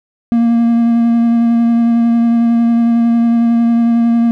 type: tone with vibrato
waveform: triangle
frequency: 233.1 Hz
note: A#3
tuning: in tune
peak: -6 dBFS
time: 0.32-4.31 s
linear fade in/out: 0 ms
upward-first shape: sine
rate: 11 Hz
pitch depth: 13 cents each way
effects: none

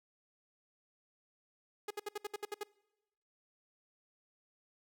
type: tone bursts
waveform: sawtooth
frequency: 415.3 Hz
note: G#4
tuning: in tune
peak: -33 dBFS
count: 9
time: 1.88-2.634 s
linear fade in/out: 5 ms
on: 26 ms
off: 65 ms
effects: noise-tail reverb RT60 1.0 s tail -25 dB re dry

